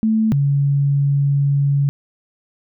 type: tone pair in turn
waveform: sine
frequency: 220 / 140.91 Hz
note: A3 / C#3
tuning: 0 / +29 cents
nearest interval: minor sixth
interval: 771 cents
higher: first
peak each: -13 dBFS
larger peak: neither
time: 0.03-0.32 / 0.32-1.89 s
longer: second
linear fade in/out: 0 ms
effects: none